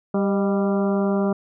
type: harmonic tone with a mistuned harmonic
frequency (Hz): 197.2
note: G3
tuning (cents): +11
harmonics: 1 / 2 / 3 / 4 / 5 / 6 / 7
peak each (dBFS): -20 / -24 / -27 / -33 / -36 / -35 / -38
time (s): 0.14-1.33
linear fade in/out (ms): 5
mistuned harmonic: 3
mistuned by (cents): +53
effects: none